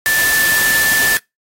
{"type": "tone in noise", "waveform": "sine", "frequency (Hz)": 1760, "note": "A6", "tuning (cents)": 0, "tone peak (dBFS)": -13, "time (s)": [0.06, 1.17], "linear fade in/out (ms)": 0, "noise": "white", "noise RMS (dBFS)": -18, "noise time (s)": [0.06, 1.17], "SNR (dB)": 2, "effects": ["noise-tail reverb RT60 0.2 s tail -26 dB re dry", "AAC 48 kbps"]}